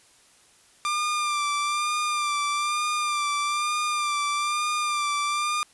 sawtooth tone with vibrato, 1190 Hz, D6, 22 cents sharp, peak -20 dBFS, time 0.85-5.63 s, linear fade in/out 0 ms, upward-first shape sine, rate 1.1 Hz, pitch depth 32 cents each way, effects white hiss -57 dBFS RMS until 5.73 s + resampled to 24000 Hz

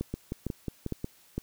two click trains, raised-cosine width 3 ms, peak -18 / -19 dBFS, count 4 / 6, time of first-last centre 0.01-1.38 / 0.14-1.044 s, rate 2.19 / 5.53 Hz, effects white hiss -60 dBFS RMS until 1.42 s

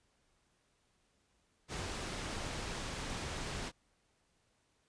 pink low-pass noise, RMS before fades -41 dBFS, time 1.68-3.72 s, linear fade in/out 50 ms, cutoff 8000 Hz, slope 12 dB/octave
clicks, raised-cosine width 5 ms, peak -36 dBFS, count 3, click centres 2.369 / 3.162 / 3.265 s
effects pink hiss -75 dBFS RMS until 4.88 s + resampled to 22050 Hz

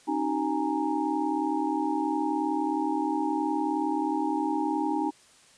sine tone cluster, 269 / 308.2 / 379.3 / 826 / 929 Hz, C4 / D#4 / F#4 / G#5 / A#5, +48 / -16 / +43 / -10 / -6 cents, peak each -33 / -28 / -36 / -31 / -33 dBFS, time 0.07-5.11 s, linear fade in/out 20 ms, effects white hiss -57 dBFS RMS until 5.57 s + resampled to 22050 Hz

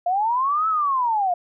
sine linear two-way sweep, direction up then down, 686 to 1318.5 to 686 Hz, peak -18 dBFS, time 0.06-1.34 s, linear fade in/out 5 ms, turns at 0.68 s, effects none

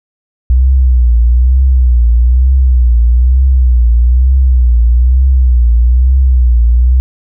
sine tone with vibrato, 61.74 Hz, B1, in tune, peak -4 dBFS, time 0.5-7 s, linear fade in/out 0 ms, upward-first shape triangle, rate 1.1 Hz, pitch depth 120 cents each way, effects none

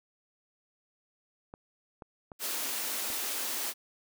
clicks, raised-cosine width 1 ms, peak -30 dBFS, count 4, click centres 1.539 / 2.022 / 2.318 / 3.103 s
white high-pass noise, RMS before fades -34 dBFS, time 2.39-3.74 s, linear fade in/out 50 ms, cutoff 220 Hz, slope 96 dB/octave
effects none

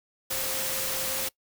sine tone in noise, 528 Hz, C5, 16 cents sharp, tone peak -39 dBFS, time 0.3-1.29 s, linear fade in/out 10 ms, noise white, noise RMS -30 dBFS, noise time 0.3-1.29 s, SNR -12 dB, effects noise-tail reverb RT60 0.1 s tail -22 dB re dry

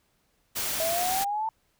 white noise, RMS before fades -30 dBFS, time 0.55-1.25 s, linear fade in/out 20 ms
sine exponential sweep, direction up, 640 to 899 Hz, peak -26 dBFS, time 0.8-1.49 s, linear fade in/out 2 ms
effects pink hiss -70 dBFS RMS until 1.79 s

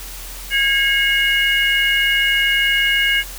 sine tone cluster, 1639 / 2171 / 2869 Hz, G#6 / C#7 / F7, -23 / -37 / +46 cents, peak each -18 dBFS, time 0.5-3.24 s, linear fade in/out 50 ms, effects added 42 Hz sine -33 dBFS peak until 3.38 s + white hiss -34 dBFS RMS until 3.38 s

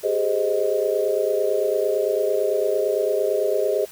sine chord, Ab major seventh, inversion third, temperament equal with one note detuned, 392 / 420.9 / 523.3 / 622.3 Hz, G4 / Ab4 / C5 / Eb5, 0 / +23 / 0 / 0 cents, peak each -25 / -23 / -25 / -24 dBFS, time 0.03-3.86 s, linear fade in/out 20 ms, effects white hiss -44 dBFS RMS until 3.91 s

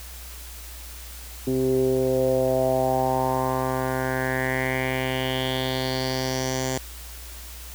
10% pulse tone with low-pass filter sweep, 130.1 Hz, C3, 9 cents flat, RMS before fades -24 dBFS, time 1.47-6.78 s, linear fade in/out 5 ms, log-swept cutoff 330 to 7100 Hz, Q 4.3, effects added 60 Hz sine -39 dBFS peak until 7.74 s + white hiss -42 dBFS RMS until 7.74 s

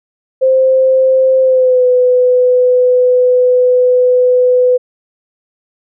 sine tone with pitch glide, 523.3 to 500 Hz, C5 to B4, 0 to +21 cents, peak -6 dBFS, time 0.41-4.78 s, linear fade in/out 20 ms, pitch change -79 cents, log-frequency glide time 1.41-1.86 s, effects none

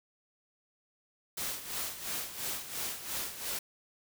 white noise with tremolo, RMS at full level -35 dBFS, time 1.37-3.59 s, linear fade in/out 5 ms, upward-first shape sine, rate 2.9 Hz, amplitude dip 70%, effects none

